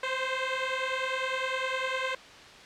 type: beating tone pair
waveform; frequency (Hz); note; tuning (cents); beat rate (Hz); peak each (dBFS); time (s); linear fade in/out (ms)
10% pulse; 517 / 526.9; C5 / C5; -21 / +12; 9.9; -23 / -23; 0.03-2.15; 5
effects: white hiss -48 dBFS RMS until 2.65 s + low-pass 4000 Hz 12 dB/octave